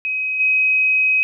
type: tone with level steps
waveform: sine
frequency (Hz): 2532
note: D#7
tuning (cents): +30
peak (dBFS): -19 / -13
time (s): 0.05-1.23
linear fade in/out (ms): 0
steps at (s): 0.39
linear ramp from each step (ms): 20
effects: none